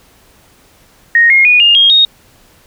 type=tone with pitch steps; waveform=sine; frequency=1864.7 / 2142 / 2460 / 2826 / 3247 / 3729 Hz; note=A#6 / C7 / D#7 / F7 / G#7 / A#7; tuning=0 / +40 / -20 / +20 / -40 / 0 cents; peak=-4 dBFS; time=1.15-2.05 s; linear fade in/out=2 ms; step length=150 ms; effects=pink hiss -47 dBFS RMS until 2.66 s